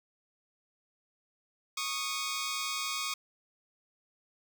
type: tone pair together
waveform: 10% pulse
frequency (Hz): 1108 / 1238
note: C#6 / D#6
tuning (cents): -1 / -9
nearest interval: major second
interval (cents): 192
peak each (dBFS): -27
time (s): 1.77-3.14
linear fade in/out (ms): 5
effects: none